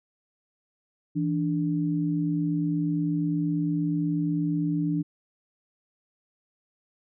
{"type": "tone pair together", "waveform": "sine", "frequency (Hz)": [164.81, 293.3], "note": ["E3", "D4"], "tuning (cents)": [0, -2], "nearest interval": "minor seventh", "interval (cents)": 998, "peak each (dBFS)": -26, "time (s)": [1.15, 5.03], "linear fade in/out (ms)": 20, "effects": []}